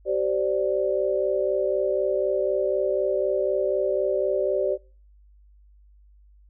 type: chord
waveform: sine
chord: G suspended fourth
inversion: none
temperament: equal with one note detuned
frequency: 384.6 / 523.3 / 587.3 Hz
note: G4 / C5 / D5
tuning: -33 / 0 / 0 cents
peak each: -25 / -27 / -24 dBFS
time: 0.05-4.78 s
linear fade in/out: 50 ms
effects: noise-tail reverb RT60 0.4 s tail -25 dB re dry + added 50 Hz sine -51 dBFS peak until 6.49 s